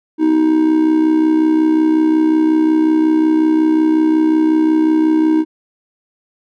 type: tone with amplitude modulation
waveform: triangle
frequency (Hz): 314.3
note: D#4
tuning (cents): +18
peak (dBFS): -5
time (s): 0.18-5.45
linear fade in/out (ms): 50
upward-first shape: sine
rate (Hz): 65.5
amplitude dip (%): 60
effects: none